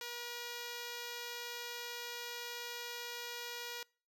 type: tone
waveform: 5% pulse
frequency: 479.1 Hz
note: A#4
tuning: 47 cents sharp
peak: -30 dBFS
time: 0.01-3.83 s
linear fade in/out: 2 ms
effects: noise-tail reverb RT60 0.4 s tail -26 dB re dry